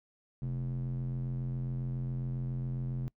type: tone with band-pass filter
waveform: square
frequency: 43.65 Hz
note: F1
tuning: in tune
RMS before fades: -35 dBFS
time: 0.42-3.08 s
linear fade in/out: 0 ms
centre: 150 Hz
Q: 3.7
effects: noise-tail reverb RT60 0.1 s tail -24 dB re dry